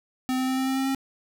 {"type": "tone with pitch steps", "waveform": "square", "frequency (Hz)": [257, 258.9, 260.9, 262.9, 264.8, 266.8, 268.8], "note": ["C4", "C4", "C4", "C4", "C4", "C4", "C4"], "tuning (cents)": [-31, -18, -5, 8, 21, 34, 47], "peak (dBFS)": -24, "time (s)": [0.29, 0.948], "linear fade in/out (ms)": 0, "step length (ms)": 94, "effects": []}